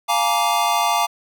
square chord, Bb dominant seventh, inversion second, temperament just, 699.2 / 839.1 / 932.3 / 1165.4 Hz, F5 / Ab5 / Bb5 / D6, +2 / +18 / 0 / -14 cents, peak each -23 dBFS, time 0.08-1.07 s, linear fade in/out 20 ms, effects none

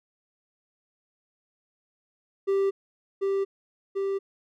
triangle tone with echo, 392 Hz, G4, in tune, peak -19 dBFS, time 2.47-2.71 s, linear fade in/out 20 ms, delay 740 ms, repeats 2, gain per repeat -2 dB, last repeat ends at 4.19 s, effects none

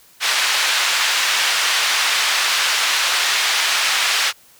white band-pass noise, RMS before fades -18 dBFS, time 0.2-4.33 s, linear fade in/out 50 ms, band 1100 to 4100 Hz, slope 12 dB/octave, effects white hiss -50 dBFS RMS until 4.59 s

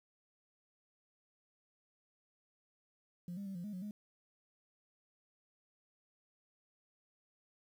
sine tone with pitch steps, 175.7 / 200.1 / 194 / 174.3 / 208.6 / 182.8 / 208.6 Hz, F3 / G3 / G3 / F3 / G#3 / F#3 / G#3, +11 / +36 / -18 / -3 / +8 / -21 / +8 cents, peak -39 dBFS, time 3.28-3.91 s, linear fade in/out 2 ms, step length 90 ms, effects tanh soft clip ceiling -38 dBFS + 11-bit

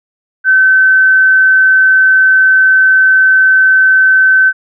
sine tone, 1532 Hz, G6, 40 cents flat, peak -4 dBFS, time 0.44-4.53 s, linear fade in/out 50 ms, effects none

